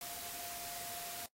sine tone in noise, 698.5 Hz, F5, in tune, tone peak -51 dBFS, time 0.01-1.26 s, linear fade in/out 2 ms, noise white, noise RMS -45 dBFS, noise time 0.01-1.26 s, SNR -9 dB, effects noise-tail reverb RT60 0.1 s tail -23 dB re dry + AAC 48 kbps

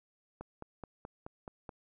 click train, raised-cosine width 1 ms, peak -29 dBFS, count 7, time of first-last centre 0.41-1.692 s, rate 4.68 Hz, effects none

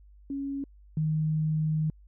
sine tone pair in turn, 277.2 / 155.57 Hz, C#4 / D#3, 0 / 0 cents, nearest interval minor seventh, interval 1000 cents, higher first, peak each -30 / -24 dBFS, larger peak second, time 0.3-0.64 / 0.97-1.9 s, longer second, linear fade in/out 2 ms, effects added 50 Hz sine -51 dBFS peak until 2.07 s

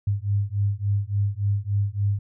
sine beating tone pair, 99.5 / 103 Hz, G2 / G#2, +26 / -14 cents, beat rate 3.5 Hz, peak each -24 dBFS, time 0.07-2.19 s, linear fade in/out 5 ms, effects none

